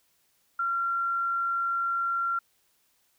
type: tone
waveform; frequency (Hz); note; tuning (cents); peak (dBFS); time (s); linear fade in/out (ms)
sine; 1373; F6; -30; -25; 0.59-2.39; 5
effects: white hiss -69 dBFS RMS until 3.18 s